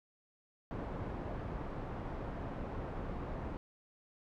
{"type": "low-pass noise", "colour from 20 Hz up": "pink", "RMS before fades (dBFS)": -41, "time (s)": [0.71, 3.57], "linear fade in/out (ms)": 0, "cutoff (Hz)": 1000, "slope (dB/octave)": 12, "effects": []}